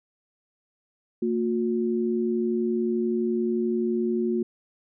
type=tone pair together; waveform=sine; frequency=228.3 / 359.8 Hz; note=A#3 / F#4; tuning=-36 / -48 cents; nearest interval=minor sixth; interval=788 cents; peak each=-25 dBFS; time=1.22-4.43 s; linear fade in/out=5 ms; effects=none